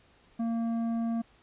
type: tone with tanh clipping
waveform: sine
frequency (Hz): 230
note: A#3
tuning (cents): -23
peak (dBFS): -29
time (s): 0.39-1.22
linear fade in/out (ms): 10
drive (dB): 9
effects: pink hiss -62 dBFS RMS until 1.42 s + resampled to 8000 Hz